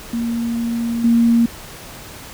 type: tone with level steps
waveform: sine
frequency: 233.1 Hz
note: A#3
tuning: in tune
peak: -18 / -10 dBFS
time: 0.13-1.46 s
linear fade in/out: 5 ms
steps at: 1.04 s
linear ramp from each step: 5 ms
effects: pink hiss -36 dBFS RMS until 2.33 s

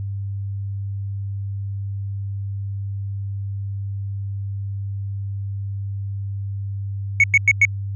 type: tone bursts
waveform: sine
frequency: 2217 Hz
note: C#7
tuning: in tune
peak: -7 dBFS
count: 4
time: 7.2-7.652 s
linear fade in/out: 2 ms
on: 38 ms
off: 100 ms
effects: tanh soft clip ceiling -8 dBFS + added 99 Hz sine -24 dBFS peak until 7.95 s

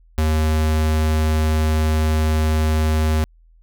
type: tone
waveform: square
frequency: 78 Hz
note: D#2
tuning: 5 cents sharp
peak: -16 dBFS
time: 0.18-3.24 s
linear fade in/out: 0 ms
effects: added 41 Hz sine -48 dBFS peak until 3.62 s

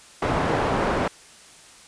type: low-pass noise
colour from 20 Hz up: white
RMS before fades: -23 dBFS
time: 0.22-1.08 s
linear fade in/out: 5 ms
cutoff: 920 Hz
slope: 12 dB/octave
effects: white hiss -48 dBFS RMS until 1.87 s + resampled to 22050 Hz

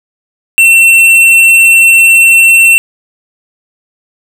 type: tone with tanh clipping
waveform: triangle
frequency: 2703 Hz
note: E7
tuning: 43 cents sharp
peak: -3 dBFS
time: 0.58-2.78 s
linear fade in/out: 0 ms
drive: 15 dB
effects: none

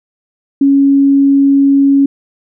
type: tone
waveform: sine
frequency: 277.2 Hz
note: C#4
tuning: in tune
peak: -5 dBFS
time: 0.61-2.06 s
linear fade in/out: 5 ms
effects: none

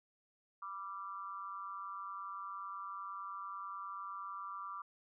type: tone with amplitude modulation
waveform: sine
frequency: 1174.7 Hz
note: D6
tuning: in tune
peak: -38 dBFS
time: 0.62-4.82 s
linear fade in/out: 5 ms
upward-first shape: sine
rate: 189 Hz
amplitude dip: 85%
effects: none

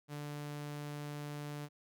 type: tone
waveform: sawtooth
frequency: 146.83 Hz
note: D3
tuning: in tune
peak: -37 dBFS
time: 0.08-1.69 s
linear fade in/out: 50 ms
effects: none

